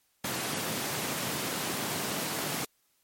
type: high-pass noise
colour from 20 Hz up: pink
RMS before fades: -33 dBFS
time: 0.24-2.65 s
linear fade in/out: 5 ms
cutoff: 130 Hz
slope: 24 dB/octave
effects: white hiss -71 dBFS RMS until 3.03 s + MP3 64 kbps